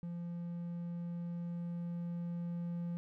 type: tone with level ramp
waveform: triangle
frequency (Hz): 172.2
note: F3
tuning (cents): -24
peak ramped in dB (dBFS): -37 to -34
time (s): 0.03-2.97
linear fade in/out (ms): 0
effects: none